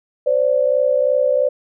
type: tone pair together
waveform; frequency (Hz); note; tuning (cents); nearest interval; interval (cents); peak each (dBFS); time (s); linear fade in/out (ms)
sine; 517.1 / 580; C5 / D5; -20 / -22; major second; 198; -16; 0.26-1.49; 10
effects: none